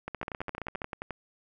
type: two click trains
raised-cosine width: 0.5 ms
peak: -20 / -20 dBFS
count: 11 / 12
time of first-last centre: 0.23-1.107 / 0.08-0.818 s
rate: 11.4 / 14.9 Hz
effects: none